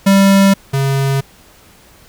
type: tone pair in turn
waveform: square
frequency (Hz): 196 / 136.7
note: G3 / C#3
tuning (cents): 0 / -24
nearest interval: tritone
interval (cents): 624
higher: first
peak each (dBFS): -7 / -13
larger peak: first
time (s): 0.06-0.54 / 0.73-1.21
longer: neither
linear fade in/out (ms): 10
effects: pink hiss -45 dBFS RMS until 2.08 s